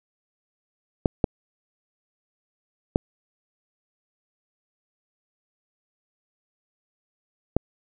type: clicks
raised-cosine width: 2 ms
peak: -5 dBFS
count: 4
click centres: 1.058 / 1.242 / 2.959 / 7.566 s
effects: none